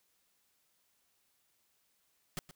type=noise with echo; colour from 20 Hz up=pink; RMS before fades=-38 dBFS; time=2.37-2.39 s; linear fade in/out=0 ms; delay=120 ms; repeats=1; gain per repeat=-14 dB; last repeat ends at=2.51 s; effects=white hiss -75 dBFS RMS until 2.55 s